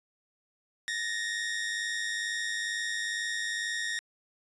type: tone pair together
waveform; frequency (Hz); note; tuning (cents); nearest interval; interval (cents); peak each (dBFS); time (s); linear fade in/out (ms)
sawtooth; 1762.5 / 1864.7; A6 / A#6; +2 / 0; minor second; 98; -34 / -28; 0.88-3.99; 0
effects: resampled to 22050 Hz